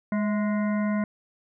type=harmonic tone with a mistuned harmonic; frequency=207.7 Hz; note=G#3; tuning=in tune; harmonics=1 / 3 / 5 / 7 / 9 / 10; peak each=-23 / -33 / -37 / -40 / -42 / -43 dBFS; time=0.12-1.04 s; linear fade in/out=2 ms; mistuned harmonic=3; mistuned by=+56 cents; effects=none